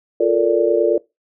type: chord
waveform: sine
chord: Bb major seventh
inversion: second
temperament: just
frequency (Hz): 349.6 / 437 / 466.2 / 582.7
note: F4 / A4 / Bb4 / D5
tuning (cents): +2 / -12 / 0 / -14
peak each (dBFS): -18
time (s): 0.2-0.98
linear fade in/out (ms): 5
effects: noise-tail reverb RT60 0.2 s tail -21 dB re dry